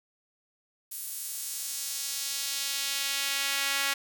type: tone with high-pass filter sweep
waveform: sawtooth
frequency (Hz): 277.2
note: C#4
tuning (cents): 0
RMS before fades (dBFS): -32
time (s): 0.91-3.94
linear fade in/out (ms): 10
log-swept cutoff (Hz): 11000 to 1800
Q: 0.94
effects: none